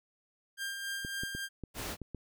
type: tone with tremolo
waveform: sawtooth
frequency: 1597 Hz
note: G6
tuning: 32 cents sharp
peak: -31 dBFS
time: 0.57-1.49 s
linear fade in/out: 50 ms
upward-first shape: sine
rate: 3.6 Hz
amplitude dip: 40%
type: clicks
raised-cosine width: 3 ms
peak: -27 dBFS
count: 6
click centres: 1.049 / 1.235 / 1.35 / 1.637 / 2.017 / 2.147 s
type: noise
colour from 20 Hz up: pink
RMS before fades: -39 dBFS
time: 1.74-1.97 s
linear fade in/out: 50 ms
effects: none